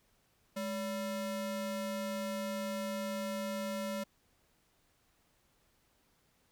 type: ring-modulated tone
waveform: square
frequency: 390 Hz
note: G4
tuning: 9 cents flat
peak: -33 dBFS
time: 0.56-4.04 s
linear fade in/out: 10 ms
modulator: 181 Hz
effects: pink hiss -72 dBFS RMS until 6.51 s